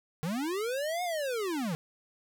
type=linear two-way sweep; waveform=square; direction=up then down; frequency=146.83 to 731 to 146.83 Hz; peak=-31 dBFS; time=0.23-1.75 s; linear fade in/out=0 ms; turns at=1.03 s; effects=none